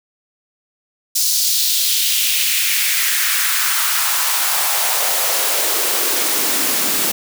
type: noise with high-pass filter sweep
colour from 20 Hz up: white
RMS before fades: -17 dBFS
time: 1.15-7.12 s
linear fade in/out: 10 ms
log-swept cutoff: 5200 to 210 Hz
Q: 2
effects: none